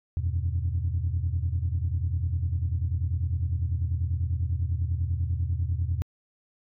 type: chord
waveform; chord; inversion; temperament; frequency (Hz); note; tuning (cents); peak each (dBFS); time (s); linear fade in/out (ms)
sine; E suspended second; none; equal; 82.41 / 92.5 / 123.47; E2 / F#2 / B2; 0 / 0 / 0; -26 / -28 / -32; 0.17-6.02; 0
effects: tanh soft clip ceiling -18 dBFS